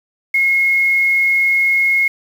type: tone with quantisation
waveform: sine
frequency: 2162 Hz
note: C#7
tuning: 44 cents flat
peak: -11 dBFS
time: 0.34-2.08 s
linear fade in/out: 5 ms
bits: 6
effects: none